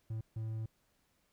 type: tone bursts at uneven times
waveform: triangle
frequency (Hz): 110.8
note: A2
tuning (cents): +13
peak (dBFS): -34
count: 2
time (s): 0.1-0.21 / 0.36-0.66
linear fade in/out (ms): 5
effects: pink hiss -75 dBFS RMS until 1.32 s